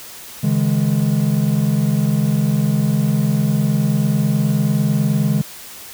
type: chord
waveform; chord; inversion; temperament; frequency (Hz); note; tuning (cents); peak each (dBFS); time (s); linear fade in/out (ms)
triangle; C# suspended second; none; equal with one note detuned; 138.59 / 158.47 / 207.7; C#3 / D#3 / G#3; 0 / +32 / 0; -16; 0.43-5.42; 10
effects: tanh soft clip ceiling -4 dBFS + white hiss -36 dBFS RMS until 5.93 s